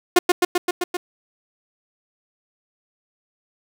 sawtooth tone with echo, 356.7 Hz, F4, 37 cents sharp, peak -6 dBFS, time 0.16-0.19 s, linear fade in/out 5 ms, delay 130 ms, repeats 6, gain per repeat -2 dB, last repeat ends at 0.97 s, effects none

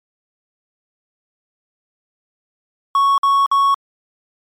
triangle tone bursts, 1108.7 Hz, C#6, in tune, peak -9 dBFS, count 3, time 2.95-3.744 s, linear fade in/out 2 ms, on 230 ms, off 52 ms, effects MP3 96 kbps

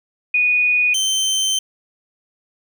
sine / 25% pulse tone pair in turn, 2470 / 3101 Hz, D#7 / G7, -13 / -19 cents, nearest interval major third, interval 394 cents, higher second, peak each -13 dBFS, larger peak neither, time 0.34-0.94 / 0.94-1.59 s, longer second, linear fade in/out 5 ms, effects none

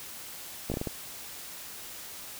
slowing click train, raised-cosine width 2 ms, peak -18 dBFS, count 6, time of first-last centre 0.7-0.872 s, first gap 17 ms, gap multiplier 1.36, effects white hiss -43 dBFS RMS until 2.39 s

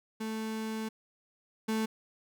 35% pulse tone pair in turn, 220 / 220 Hz, A3 / A3, 0 / 0 cents, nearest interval unison, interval 0 cents, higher neither, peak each -32 / -27 dBFS, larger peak second, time 0.2-0.89 / 1.68-1.86 s, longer first, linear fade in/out 10 ms, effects none

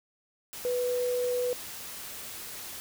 sine tone in noise, 493.9 Hz, B4, in tune, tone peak -26 dBFS, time 0.65-1.53 s, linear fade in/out 0 ms, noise white, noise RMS -41 dBFS, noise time 0.53-2.8 s, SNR +12 dB, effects none

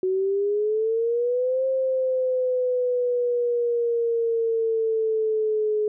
sine exponential two-way sweep, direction up then down, 370 to 529 to 422.7 Hz, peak -20 dBFS, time 0.03-5.88 s, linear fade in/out 2 ms, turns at 1.66 s, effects none

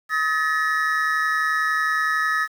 triangle tone cluster, 1273 / 1741 / 1892 Hz, D#6 / A6 / A#6, +39 / -19 / +25 cents, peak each -21 / -21 / -25 dBFS, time 0.09-2.48 s, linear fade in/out 50 ms, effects 8-bit

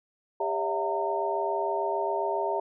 sine tone cluster, 399.5 / 566 / 654 / 721 / 915 Hz, G4 / C#5 / E5 / F#5 / A#5, +33 / +36 / -14 / -45 / -32 cents, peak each -31 / -35 / -31 / -37 / -30 dBFS, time 0.4-2.6 s, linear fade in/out 5 ms, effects none

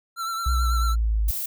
square tone with vibrato, 1346 Hz, E6, 36 cents sharp, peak -27 dBFS, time 0.16-0.96 s, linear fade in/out 50 ms, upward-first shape triangle, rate 9.1 Hz, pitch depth 44 cents each way
sine exponential sweep, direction down, 63.1 to 51.91 Hz, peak -19 dBFS, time 0.46-1.31 s, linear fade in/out 5 ms
violet noise, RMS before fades -29 dBFS, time 1.28-1.46 s, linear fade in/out 5 ms
effects none

